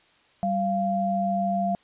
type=tone pair together; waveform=sine; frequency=194.3 / 692.4 Hz; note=G3 / F5; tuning=-15 / -15 cents; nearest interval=octave + minor seventh; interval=2200 cents; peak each=-26 / -24 dBFS; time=0.43-1.75 s; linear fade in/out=0 ms; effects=white hiss -60 dBFS RMS until 1.83 s + resampled to 8000 Hz